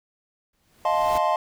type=noise with exponential growth; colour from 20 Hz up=pink; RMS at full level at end=-33 dBFS; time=0.53-1.18 s; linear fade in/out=5 ms; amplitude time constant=140 ms
type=chord; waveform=triangle; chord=F dominant seventh; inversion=third; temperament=equal with one note detuned; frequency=622.3 / 698.5 / 873.9 / 1046.5 Hz; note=Eb5 / F5 / A5 / C6; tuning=0 / 0 / -12 / 0 cents; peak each=-23 dBFS; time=0.85-1.36 s; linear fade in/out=2 ms
effects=none